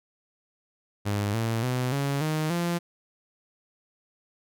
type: tone with pitch steps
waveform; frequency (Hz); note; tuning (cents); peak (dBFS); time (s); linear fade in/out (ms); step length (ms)
sawtooth; 102.5 / 113.73 / 126.19 / 140.02 / 155.36 / 172.38; G#2 / A#2 / B2 / C#3 / D#3 / F3; -22 / -42 / +38 / +18 / -2 / -22; -21; 1.05-2.79; 20; 290
effects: none